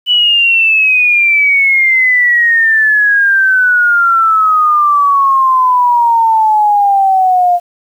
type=exponential sweep; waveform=sine; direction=down; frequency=2978 to 698.5 Hz; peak=-6 dBFS; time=0.06-7.6 s; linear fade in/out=50 ms; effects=7-bit